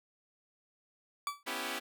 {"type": "tone with exponential decay", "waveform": "40% pulse", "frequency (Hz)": 1152, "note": "D6", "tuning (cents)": -34, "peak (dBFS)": -29, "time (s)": [1.27, 1.43], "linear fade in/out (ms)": 1, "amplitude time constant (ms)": 34}
{"type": "chord", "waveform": "5% pulse", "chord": "C# half-diminished seventh", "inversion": "third", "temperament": "equal", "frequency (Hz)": [246.9, 277.2, 329.6, 392], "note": ["B3", "C#4", "E4", "G4"], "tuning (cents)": [0, 0, 0, 0], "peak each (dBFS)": -30, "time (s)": [1.46, 1.8], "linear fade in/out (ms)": 20}
{"effects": []}